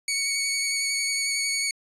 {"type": "tone with vibrato", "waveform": "15% pulse", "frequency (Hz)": 2232, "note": "C#7", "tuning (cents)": 11, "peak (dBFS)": -17, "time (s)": [0.08, 1.71], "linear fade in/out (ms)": 2, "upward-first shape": "triangle", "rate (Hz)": 11, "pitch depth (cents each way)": 20, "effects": ["resampled to 24000 Hz"]}